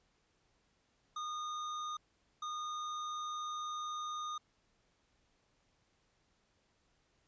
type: tone bursts at uneven times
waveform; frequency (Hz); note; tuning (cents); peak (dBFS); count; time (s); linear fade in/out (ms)
square; 1226; D#6; -26; -39; 2; 1.16-1.97 / 2.42-4.38; 5
effects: pink hiss -75 dBFS RMS until 7.27 s + resampled to 16000 Hz